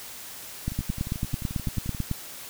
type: two click trains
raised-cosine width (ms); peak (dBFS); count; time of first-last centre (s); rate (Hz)
5; -22 / -14; 15 / 14; 0.72-1.948 / 0.68-2.113; 11.4 / 9.07
effects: white hiss -41 dBFS RMS until 2.49 s